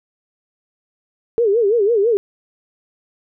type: tone with vibrato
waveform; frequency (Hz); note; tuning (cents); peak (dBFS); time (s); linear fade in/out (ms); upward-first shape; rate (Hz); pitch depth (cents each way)
sine; 433.7; A4; -25; -12; 1.38-2.17; 0; sine; 6; 180
effects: none